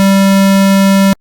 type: tone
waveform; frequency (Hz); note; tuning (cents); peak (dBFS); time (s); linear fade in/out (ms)
square; 195.2; G3; -7; -6; 0-1.13; 0
effects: Opus 48 kbps